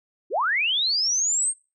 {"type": "linear sweep", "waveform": "sine", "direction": "up", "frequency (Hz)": [293.7, 8650], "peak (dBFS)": -20, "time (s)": [0.3, 1.54], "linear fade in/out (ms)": 50, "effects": ["noise-tail reverb RT60 0.3 s tail -24 dB re dry"]}